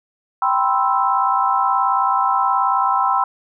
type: chord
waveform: sine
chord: C major seventh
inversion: second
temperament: equal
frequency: 784 / 987.8 / 1046.5 / 1318.5 Hz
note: G5 / B5 / C6 / E6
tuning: 0 / 0 / 0 / 0 cents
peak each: -20 dBFS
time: 0.42-3.24 s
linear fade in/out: 2 ms
effects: none